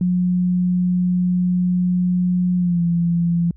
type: tone with pitch glide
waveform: sine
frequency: 180 to 170.78 Hz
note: F#3 to F3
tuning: -47 to -38 cents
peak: -15 dBFS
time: 0.01-3.51 s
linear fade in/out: 2 ms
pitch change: -91 cents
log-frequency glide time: 2.57-2.82 s
effects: added 60 Hz sine -42 dBFS peak until 3.56 s